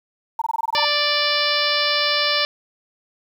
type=tone bursts; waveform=sine; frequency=912 Hz; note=A#5; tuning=38 cents flat; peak=-18 dBFS; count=10; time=0.39-0.849 s; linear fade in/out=5 ms; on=27 ms; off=21 ms
type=harmonic tone; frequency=587.3 Hz; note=D5; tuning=in tune; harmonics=1 / 2 / 3 / 4 / 5 / 6 / 7 / 8 / 9; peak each=-26 / -26 / -26 / -26 / -26 / -26 / -26 / -26 / -26 dBFS; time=0.75-2.45 s; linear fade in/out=0 ms
effects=8-bit